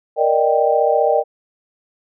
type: chord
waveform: sine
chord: Eb major seventh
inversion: second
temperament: equal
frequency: 466.2 / 587.3 / 622.3 / 784 Hz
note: Bb4 / D5 / Eb5 / G5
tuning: 0 / 0 / 0 / 0 cents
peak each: -18 dBFS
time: 0.16-1.24 s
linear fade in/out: 50 ms
effects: none